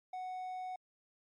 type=tone; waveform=triangle; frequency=740 Hz; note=F#5; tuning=in tune; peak=-37 dBFS; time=0.13-0.76 s; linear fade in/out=5 ms; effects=MP3 48 kbps